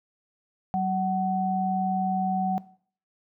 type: tone pair together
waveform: sine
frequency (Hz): 189.3 / 750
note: F#3 / F#5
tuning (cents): +40 / +23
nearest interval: 2 octaves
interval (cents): 2383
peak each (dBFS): -27 / -25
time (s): 0.74-2.58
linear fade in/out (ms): 0
effects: noise-tail reverb RT60 0.5 s tail -18 dB re dry